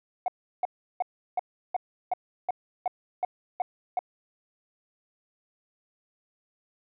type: tone bursts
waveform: sine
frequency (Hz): 730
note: F#5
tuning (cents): -24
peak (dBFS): -21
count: 11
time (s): 0.26-3.991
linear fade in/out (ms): 2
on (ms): 21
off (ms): 350
effects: tanh soft clip ceiling -21 dBFS